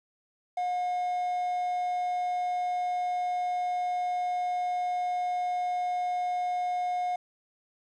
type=tone with quantisation; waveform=triangle; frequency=720 Hz; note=F#5; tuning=47 cents flat; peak=-25 dBFS; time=0.57-7.16 s; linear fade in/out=5 ms; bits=9; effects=resampled to 22050 Hz